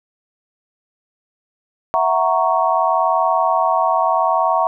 sine chord, F# dominant seventh, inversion third, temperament equal, 659.3 / 740 / 932.3 / 1108.7 Hz, E5 / F#5 / A#5 / C#6, 0 / 0 / 0 / 0 cents, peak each -19 dBFS, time 1.94-4.67 s, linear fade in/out 0 ms, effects none

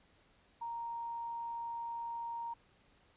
sine tone, 932.3 Hz, A#5, in tune, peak -38 dBFS, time 0.61-2.54 s, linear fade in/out 10 ms, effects pink hiss -68 dBFS RMS until 3.16 s + resampled to 8000 Hz

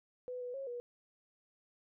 sine tone with pitch steps, 499.3 / 492.8 / 544 / 483.6 Hz, B4 / B4 / C#5 / B4, +19 / -4 / -33 / -36 cents, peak -39 dBFS, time 0.28-0.8 s, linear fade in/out 0 ms, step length 130 ms, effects none

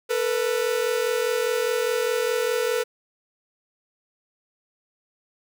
45% pulse tone pair together, 445.9 / 490.8 Hz, A4 / B4, +23 / -11 cents, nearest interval major second, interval 166 cents, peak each -25 / -24 dBFS, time 0.09-2.84 s, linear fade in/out 20 ms, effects none

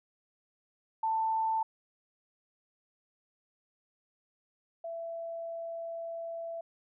sine tone pair in turn, 888 / 667.4 Hz, A5 / E5, +16 / +21 cents, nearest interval perfect fourth, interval 495 cents, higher first, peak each -27 / -36 dBFS, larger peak first, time 1.03-1.63 / 4.84-6.61 s, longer second, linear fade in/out 5 ms, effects none

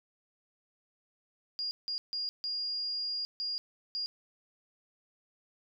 sine tone bursts at uneven times, 4836 Hz, D8, 50 cents sharp, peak -32 dBFS, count 6, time 1.59-1.71 / 1.88-1.98 / 2.13-2.29 / 2.44-3.25 / 3.4-3.58 / 3.95-4.06 s, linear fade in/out 0 ms, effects none

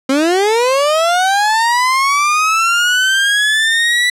30% pulse linear sweep, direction up, 258.6 to 1975.5 Hz, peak -8 dBFS, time 0.09-4.1 s, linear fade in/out 5 ms, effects low-pass 9000 Hz 12 dB/octave

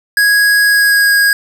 square tone with pitch glide, 1658 to 1640.9 Hz, G#6 to G#6, -3 to -21 cents, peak -8 dBFS, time 0.17-1.33 s, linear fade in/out 2 ms, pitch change -18 cents, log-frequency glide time 0.66-1.12 s, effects 7-bit

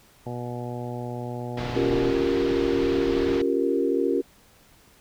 harmonic tone, 121.7 Hz, B2, 25 cents flat, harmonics 1 / 2 / 3 / 4 / 5 / 6 / 7, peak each -33 / -36 / -38 / -39 / -40 / -41 / -41 dBFS, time 0.26-2.11 s, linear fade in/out 5 ms
pink low-pass noise, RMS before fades -33 dBFS, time 1.57-3.42 s, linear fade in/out 5 ms, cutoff 4400 Hz, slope 24 dB/octave
sine chord, G half-diminished seventh, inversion second, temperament equal, 277.2 / 349.2 / 392 / 466.2 Hz, Db4 / F4 / G4 / Bb4, 0 / 0 / 0 / 0 cents, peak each -26 dBFS, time 1.75-4.22 s, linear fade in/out 20 ms
effects pink hiss -56 dBFS RMS until 5 s

